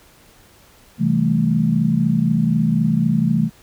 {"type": "chord", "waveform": "sine", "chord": "A minor seventh", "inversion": "first", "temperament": "equal with one note detuned", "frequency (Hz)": [130.81, 163.86, 196, 220], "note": ["C3", "E3", "G3", "A3"], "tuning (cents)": [0, -10, 0, 0], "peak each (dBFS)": [-23, -18, -23, -18], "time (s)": [0.98, 3.5], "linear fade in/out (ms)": 50, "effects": ["pink hiss -50 dBFS RMS until 3.62 s"]}